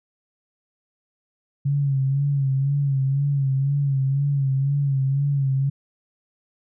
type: tone with vibrato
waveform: sine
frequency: 138.2 Hz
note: C#3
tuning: 5 cents flat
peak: -18 dBFS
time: 1.65-5.7 s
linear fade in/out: 10 ms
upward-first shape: sine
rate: 2 Hz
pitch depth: 57 cents each way
effects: none